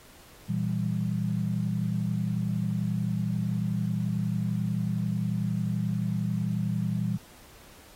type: chord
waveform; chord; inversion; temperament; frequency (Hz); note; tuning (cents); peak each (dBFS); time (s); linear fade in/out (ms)
sine; E diminished; second; equal with one note detuned; 117.69 / 164.81 / 196; Bb2 / E3 / G3; +17 / 0 / 0; -30; 0.48-7.18; 20
effects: pink hiss -53 dBFS RMS until 7.95 s + AAC 48 kbps